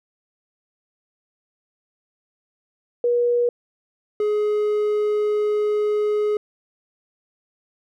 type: tone pair in turn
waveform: sine / triangle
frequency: 481.2 / 420.2 Hz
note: B4 / G#4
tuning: -45 / +20 cents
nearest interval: major second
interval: 235 cents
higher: first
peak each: -16 dBFS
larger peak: neither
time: 3.04-3.49 / 4.2-6.37 s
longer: second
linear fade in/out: 2 ms
effects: none